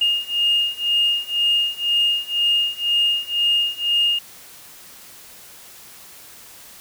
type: beating tone pair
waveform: sine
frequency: 2837 / 2839 Hz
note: F7 / F7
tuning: +27 / +28 cents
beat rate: 2 Hz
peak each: -20 / -19 dBFS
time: 0.01-4.19 s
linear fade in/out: 5 ms
effects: tanh soft clip ceiling -9 dBFS + white hiss -43 dBFS RMS until 6.8 s